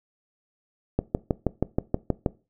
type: click train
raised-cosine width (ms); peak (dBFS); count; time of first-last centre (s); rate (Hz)
2; -8; 9; 0.99-2.262; 6.29
effects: noise-tail reverb RT60 0.3 s tail -20 dB re dry